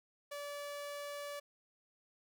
sawtooth tone, 577 Hz, D5, 31 cents flat, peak -38 dBFS, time 0.31-1.4 s, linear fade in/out 10 ms, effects none

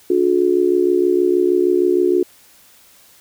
sine tone with amplitude modulation, 360.2 Hz, F#4, 46 cents flat, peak -8 dBFS, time 0.1-2.23 s, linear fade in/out 5 ms, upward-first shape sine, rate 66.4 Hz, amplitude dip 90%, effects white hiss -49 dBFS RMS until 3.2 s

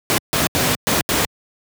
pink noise bursts at uneven times, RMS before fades -17 dBFS, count 5, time 0.1-0.18 / 0.33-0.47 / 0.55-0.75 / 0.87-1.01 / 1.09-1.25 s, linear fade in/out 0 ms, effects high-pass 100 Hz 12 dB/octave

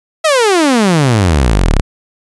sawtooth exponential sweep, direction down, 660 to 31 Hz, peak -4 dBFS, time 0.24-1.81 s, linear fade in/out 10 ms, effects resampled to 24000 Hz

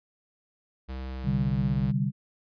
square tone with pitch glide, 65.1 to 63.72 Hz, C2 to C2, -8 to -45 cents, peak -34 dBFS, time 0.88-1.92 s, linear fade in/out 20 ms, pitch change -37 cents, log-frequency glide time 1.04-1.75 s
sine chord, C suspended second, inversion none, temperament equal with one note detuned, 130.44 / 146.83 / 196 Hz, C3 / D3 / G3, -5 / 0 / 0 cents, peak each -28 dBFS, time 1.23-2.12 s, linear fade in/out 50 ms
effects resampled to 11025 Hz

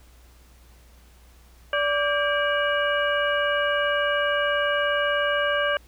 harmonic tone with a mistuned harmonic, 581 Hz, D5, 19 cents flat, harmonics 1 / 2 / 3 / 4 / 5, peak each -24 / -28 / -25 / -35 / -30 dBFS, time 1.73-5.77 s, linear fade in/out 2 ms, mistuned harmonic 3, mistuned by -150 cents, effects added 60 Hz sine -50 dBFS peak until 5.87 s + pink hiss -57 dBFS RMS until 5.87 s

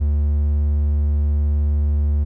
triangle tone, 73.42 Hz, D2, in tune, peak -13 dBFS, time 0-2.25 s, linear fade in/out 20 ms, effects none

